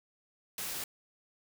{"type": "noise", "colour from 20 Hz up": "white", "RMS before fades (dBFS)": -38, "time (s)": [0.58, 0.84], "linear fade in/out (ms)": 2, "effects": []}